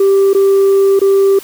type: tone with dropouts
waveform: sine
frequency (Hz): 392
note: G4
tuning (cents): 0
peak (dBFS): -4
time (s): 0-1.39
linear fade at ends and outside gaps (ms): 5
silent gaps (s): 0.333-0.348 / 0.993-1.015
effects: tanh soft clip ceiling -5 dBFS + white hiss -34 dBFS RMS until 1.43 s